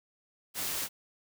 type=noise; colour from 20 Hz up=white; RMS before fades=-34 dBFS; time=0.54-0.89 s; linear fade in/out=50 ms; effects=none